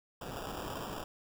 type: noise with sample-and-hold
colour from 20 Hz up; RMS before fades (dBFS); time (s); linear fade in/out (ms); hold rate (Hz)
white; -41; 0.21-1.04; 5; 2100
effects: none